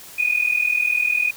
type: tone pair together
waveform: sine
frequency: 2449 / 2489 Hz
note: D#7 / D#7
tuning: -28 / 0 cents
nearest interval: unison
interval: 28 cents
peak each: -20 dBFS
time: 0.18-1.31 s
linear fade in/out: 10 ms
effects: white hiss -41 dBFS RMS until 1.36 s